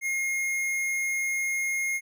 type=tone with hard clipping; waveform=sine; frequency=2143 Hz; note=C7; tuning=41 cents sharp; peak=-27 dBFS; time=0.01-2.01 s; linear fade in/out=50 ms; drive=15 dB; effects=none